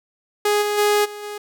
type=tone with level steps; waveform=sawtooth; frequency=415.3 Hz; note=G#4; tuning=in tune; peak=-12 / -16 / -11 / -28 / -25 dBFS; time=0.45-1.38 s; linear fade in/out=5 ms; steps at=0.61 / 0.77 / 1.04 / 1.22 s; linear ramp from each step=20 ms; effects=none